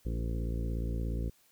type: harmonic tone with a mistuned harmonic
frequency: 57 Hz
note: A#1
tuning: 38 cents flat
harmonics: 1 / 2 / 3 / 4 / 5 / 6 / 7 / 8 / 9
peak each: -32 / -38 / -42 / -44 / -46 / -48 / -49 / -50 / -51 dBFS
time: 0.05-1.3 s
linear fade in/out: 10 ms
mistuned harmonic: 6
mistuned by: -21 cents
effects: white hiss -66 dBFS RMS until 1.51 s